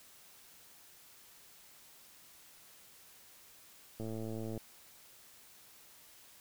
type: click train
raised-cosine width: 2 ms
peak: -29 dBFS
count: 65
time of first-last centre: 4-4.577 s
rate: 111 Hz
effects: white hiss -59 dBFS RMS until 6.4 s